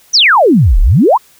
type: exponential two-way sweep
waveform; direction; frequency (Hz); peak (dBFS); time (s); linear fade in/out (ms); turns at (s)
sine; down then up; 6300 to 31.84 to 1154; -4; 0.13-1.18; 20; 0.8
effects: white hiss -46 dBFS RMS until 1.39 s